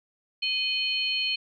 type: tone cluster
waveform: sine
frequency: 2488 / 3057 / 4308 Hz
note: D#7 / G7 / C8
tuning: -1 / -44 / +50 cents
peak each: -29 dBFS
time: 0.42-1.36 s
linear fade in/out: 10 ms
effects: none